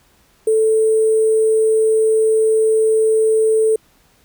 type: tone with sample-and-hold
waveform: sine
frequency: 440 Hz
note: A4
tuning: in tune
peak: -11 dBFS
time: 0.47-3.76 s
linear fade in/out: 5 ms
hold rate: 8820 Hz
effects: pink hiss -55 dBFS RMS until 4.24 s